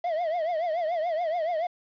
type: tone with vibrato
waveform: triangle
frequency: 664 Hz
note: E5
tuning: 12 cents sharp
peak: -23 dBFS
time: 0.04-1.67 s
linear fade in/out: 5 ms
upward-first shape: triangle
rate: 7 Hz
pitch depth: 160 cents each way
effects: resampled to 11025 Hz + 9-bit